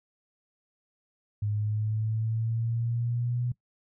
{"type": "linear sweep", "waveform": "sine", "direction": "up", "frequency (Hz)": [103.83, 123], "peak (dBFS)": -26, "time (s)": [1.42, 3.52], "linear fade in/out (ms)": 5, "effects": ["noise-tail reverb RT60 0.1 s tail -20 dB re dry"]}